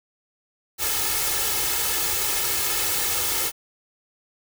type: noise with comb filter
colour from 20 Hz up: white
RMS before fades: -24 dBFS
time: 0.78-3.52 s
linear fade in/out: 50 ms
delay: 2.3 ms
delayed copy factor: +0.8
effects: none

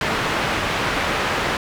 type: low-pass noise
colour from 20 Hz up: white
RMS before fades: -22 dBFS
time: 0.01-1.57 s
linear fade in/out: 2 ms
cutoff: 2000 Hz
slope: 12 dB/octave
effects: none

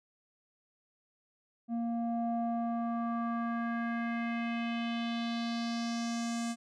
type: tone with low-pass filter sweep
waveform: square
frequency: 233.1 Hz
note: A#3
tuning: in tune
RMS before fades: -34 dBFS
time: 1.68-6.56 s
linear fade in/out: 50 ms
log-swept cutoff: 490 to 8000 Hz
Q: 2.7
effects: none

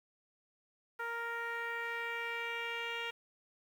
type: tone with low-pass filter sweep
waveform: 10% pulse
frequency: 466.2 Hz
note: A#4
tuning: in tune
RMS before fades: -39 dBFS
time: 0.99-3.11 s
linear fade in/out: 10 ms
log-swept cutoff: 1500 to 3000 Hz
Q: 2.3
effects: 10-bit

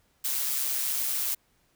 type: noise with amplitude modulation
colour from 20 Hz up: blue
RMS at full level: -27 dBFS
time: 0.24-1.35 s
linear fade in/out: 10 ms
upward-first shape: sine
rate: 136 Hz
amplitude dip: 40%
effects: pink hiss -68 dBFS RMS until 1.75 s

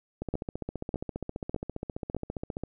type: two click trains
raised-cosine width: 2 ms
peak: -16 / -20 dBFS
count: 4 / 37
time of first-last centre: 0.34-2.147 / 0.22-2.636 s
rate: 1.66 / 14.9 Hz
effects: none

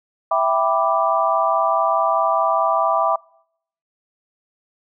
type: chord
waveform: sine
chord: E minor seventh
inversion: none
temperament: equal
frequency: 659.3 / 784 / 987.8 / 1174.7 Hz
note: E5 / G5 / B5 / D6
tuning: 0 / 0 / 0 / 0 cents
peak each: -19 / -22 / -22 / -20 dBFS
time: 0.31-3.16 s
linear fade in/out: 5 ms
effects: noise-tail reverb RT60 0.7 s tail -25 dB re dry

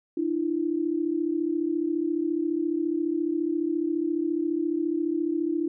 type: tone pair together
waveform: sine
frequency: 303.1 / 337.6 Hz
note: D#4 / E4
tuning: -45 / +41 cents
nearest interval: major second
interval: 186 cents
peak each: -27 / -26 dBFS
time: 0.17-5.68 s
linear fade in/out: 5 ms
effects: none

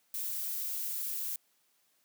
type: noise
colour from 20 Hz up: violet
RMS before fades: -36 dBFS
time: 0.14-1.36 s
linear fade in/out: 2 ms
effects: white hiss -72 dBFS RMS until 2.04 s + high-pass 150 Hz 12 dB/octave

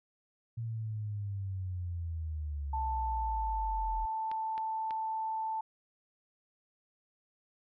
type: linear sweep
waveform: sine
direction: down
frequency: 116.1 to 40.48 Hz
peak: -34 dBFS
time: 0.57-4.06 s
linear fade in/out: 10 ms
type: tone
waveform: sine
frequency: 883 Hz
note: A5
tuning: 6 cents sharp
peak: -32 dBFS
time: 2.73-5.61 s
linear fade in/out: 5 ms
type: clicks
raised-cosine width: 0.3 ms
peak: -29 dBFS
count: 3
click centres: 4.315 / 4.579 / 4.908 s
effects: none

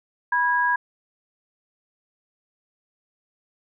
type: tone pair together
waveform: sine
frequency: 980 / 1645 Hz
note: B5 / G#6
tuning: -14 / -17 cents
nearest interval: major sixth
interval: 897 cents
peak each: -21 dBFS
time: 0.32-0.76 s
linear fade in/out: 5 ms
effects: none

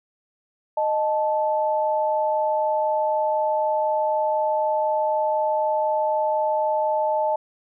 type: tone pair together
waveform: sine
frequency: 618 / 874 Hz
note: D#5 / A5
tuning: -12 / -12 cents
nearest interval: tritone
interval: 600 cents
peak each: -22 dBFS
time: 0.77-7.36 s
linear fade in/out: 5 ms
effects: none

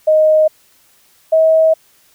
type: tone pair in turn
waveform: sine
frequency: 622.3 / 640.2 Hz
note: D#5 / D#5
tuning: 0 / +49 cents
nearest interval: unison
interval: 49 cents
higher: second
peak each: -7 dBFS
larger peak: neither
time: 0.07-0.48 / 1.32-1.74 s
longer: second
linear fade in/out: 10 ms
effects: white hiss -52 dBFS RMS until 2.14 s

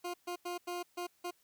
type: tone bursts at uneven times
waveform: 20% pulse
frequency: 352.8 Hz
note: F4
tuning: 18 cents sharp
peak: -32 dBFS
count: 6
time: 0.04-0.14 / 0.27-0.36 / 0.45-0.58 / 0.67-0.83 / 0.97-1.07 / 1.24-1.31 s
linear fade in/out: 10 ms
effects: white hiss -71 dBFS RMS until 1.43 s

